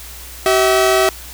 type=tone pair together; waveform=sawtooth; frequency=381.4 / 648 Hz; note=G4 / E5; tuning=-47 / -30 cents; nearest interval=major sixth; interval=917 cents; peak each=-10 dBFS; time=0.46-1.09 s; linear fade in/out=0 ms; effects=added 60 Hz sine -36 dBFS peak until 1.33 s + white hiss -35 dBFS RMS until 1.33 s